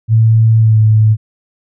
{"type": "tone with pitch glide", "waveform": "sine", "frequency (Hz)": [112, 108.75], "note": ["A2", "A2"], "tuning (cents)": [31, -20], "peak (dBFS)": -5, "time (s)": [0.08, 1.17], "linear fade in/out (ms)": 50, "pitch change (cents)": -51, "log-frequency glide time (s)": [0.57, 0.8], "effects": []}